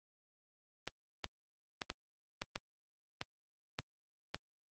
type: clicks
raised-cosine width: 0.2 ms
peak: -18 dBFS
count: 9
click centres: 0.876 / 1.243 / 1.818 / 1.901 / 2.419 / 2.559 / 3.214 / 3.789 / 4.345 s
effects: high-pass 80 Hz 12 dB/octave + Opus 24 kbps